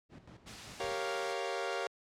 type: noise with tremolo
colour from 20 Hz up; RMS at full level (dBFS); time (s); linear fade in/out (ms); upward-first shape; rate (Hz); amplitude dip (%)
brown; -45; 0.09-1.03; 50; square; 5.4; 65
type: noise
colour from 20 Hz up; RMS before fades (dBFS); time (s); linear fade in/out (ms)
white; -46; 0.46-1.34; 20
type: chord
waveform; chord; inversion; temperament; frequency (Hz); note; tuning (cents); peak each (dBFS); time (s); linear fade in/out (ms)
sawtooth; G half-diminished seventh; none; equal; 392 / 466.2 / 554.4 / 698.5; G4 / Bb4 / Db5 / F5; 0 / 0 / 0 / 0; -36; 0.8-1.87; 2
effects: high-pass 100 Hz 12 dB/octave + low-pass 6000 Hz 12 dB/octave